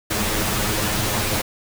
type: noise with comb filter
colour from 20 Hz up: pink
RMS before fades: -22 dBFS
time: 0.1-1.42 s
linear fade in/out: 10 ms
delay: 9.5 ms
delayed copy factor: +0.9
effects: none